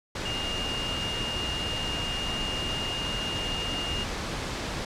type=tone in noise; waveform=sine; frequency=2830 Hz; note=F7; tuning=22 cents sharp; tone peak=-31 dBFS; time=0.25-4.04 s; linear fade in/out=5 ms; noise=pink; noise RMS=-32 dBFS; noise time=0.15-4.85 s; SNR=-2 dB; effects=low-pass 6000 Hz 12 dB/octave